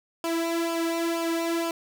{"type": "tone with flanger", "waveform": "sawtooth", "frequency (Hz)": 333.5, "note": "E4", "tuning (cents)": 20, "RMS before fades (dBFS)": -27, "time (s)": [0.24, 1.71], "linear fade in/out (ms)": 2, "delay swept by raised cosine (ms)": [0.5, 2.4], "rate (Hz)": 2.1, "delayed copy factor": -0.7, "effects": []}